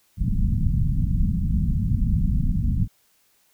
pink low-pass noise, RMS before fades -21 dBFS, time 0.17-2.88 s, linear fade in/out 50 ms, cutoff 220 Hz, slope 48 dB/octave, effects white hiss -63 dBFS RMS until 3.53 s

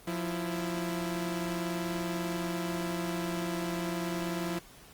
sawtooth tone pair together, 176.12 / 331.9 Hz, F3 / E4, +15 / +12 cents, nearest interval major seventh, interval 1097 cents, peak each -30 / -31 dBFS, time 0.07-4.59 s, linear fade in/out 5 ms, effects pink hiss -54 dBFS RMS until 4.93 s + Opus 24 kbps

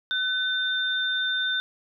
sine tone pair together, 1512 / 3596 Hz, F#6 / A7, +37 / +37 cents, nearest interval octave + minor third, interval 1500 cents, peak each -26 dBFS, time 0.11-1.6 s, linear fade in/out 0 ms, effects none

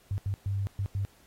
sine tone bursts at uneven times, 98.8 Hz, G2, 14 cents sharp, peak -27 dBFS, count 5, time 0.11-0.18 / 0.26-0.34 / 0.46-0.67 / 0.79-0.86 / 0.95-1.05 s, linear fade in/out 0 ms, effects pink hiss -61 dBFS RMS until 1.26 s + AAC 48 kbps

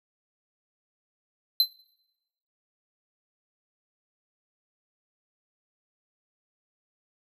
square tone with exponential decay, 4072 Hz, C8, 48 cents flat, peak -14 dBFS, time 1.6-1.71 s, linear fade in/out 2 ms, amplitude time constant 22 ms, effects noise-tail reverb RT60 0.9 s tail -23 dB re dry

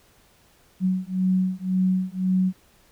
sine beating tone pair, 185 / 186.9 Hz, F#3 / F#3, 0 / +18 cents, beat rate 1.9 Hz, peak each -23 dBFS, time 0.8-2.53 s, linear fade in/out 50 ms, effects pink hiss -58 dBFS RMS until 2.91 s

